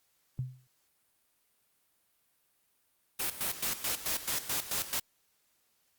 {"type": "tone with exponential decay", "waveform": "sine", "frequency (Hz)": 128.1, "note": "C3", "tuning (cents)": -36, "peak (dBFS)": -28, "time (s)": [0.39, 0.67], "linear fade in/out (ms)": 0, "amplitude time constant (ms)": 59}
{"type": "noise with tremolo", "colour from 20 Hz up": "white", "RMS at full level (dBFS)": -32, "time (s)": [3.19, 5], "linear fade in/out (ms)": 10, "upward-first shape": "square", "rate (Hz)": 4.6, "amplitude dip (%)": 75}
{"effects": ["white hiss -73 dBFS RMS until 5.98 s", "Opus 48 kbps"]}